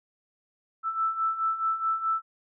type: beating tone pair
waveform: sine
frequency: 1318.5 / 1323.2 Hz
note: E6 / E6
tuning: 0 / +6 cents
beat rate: 4.7 Hz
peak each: -31 / -26 dBFS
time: 0.83-2.22 s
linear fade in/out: 50 ms
effects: none